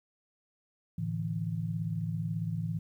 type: chord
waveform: sine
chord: A suspended fourth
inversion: none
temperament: equal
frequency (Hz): 110 / 146.83 / 164.81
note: A2 / D3 / E3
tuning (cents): 0 / 0 / 0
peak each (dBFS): -35 / -39 / -33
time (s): 0.98-2.79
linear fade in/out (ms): 5
effects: 11-bit